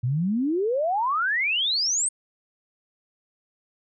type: exponential sweep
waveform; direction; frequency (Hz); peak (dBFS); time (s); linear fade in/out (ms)
sine; up; 115.8 to 8650; -21; 0.03-2.09; 10
effects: none